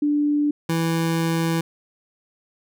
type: tone pair in turn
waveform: sine / 25% pulse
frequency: 293.7 / 164.83 Hz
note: D4 / E3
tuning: 0 / 0 cents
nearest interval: minor seventh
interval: 1000 cents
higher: first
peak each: -17 / -16 dBFS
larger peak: second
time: 0.02-0.51 / 0.69-1.61 s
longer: second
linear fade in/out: 5 ms
effects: none

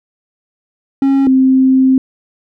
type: tone pair in turn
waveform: triangle / sine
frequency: 272.6 / 262.3 Hz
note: C#4 / C4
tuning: -29 / +4 cents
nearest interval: minor second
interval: 67 cents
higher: first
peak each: -6 dBFS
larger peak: neither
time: 1.02-1.27 / 1.27-1.98 s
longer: second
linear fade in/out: 2 ms
effects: none

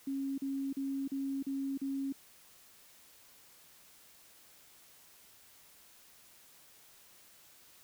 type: tone bursts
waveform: sine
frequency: 273 Hz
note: C#4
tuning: 26 cents flat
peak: -33 dBFS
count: 6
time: 0.07-2.125 s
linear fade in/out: 5 ms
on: 310 ms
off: 39 ms
effects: white hiss -60 dBFS RMS until 7.83 s

